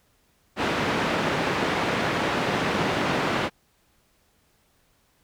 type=band-pass noise; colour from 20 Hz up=pink; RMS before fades=-25 dBFS; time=0.56-3.5 s; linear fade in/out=50 ms; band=170 to 2700 Hz; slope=12 dB/octave; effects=pink hiss -65 dBFS RMS until 5.23 s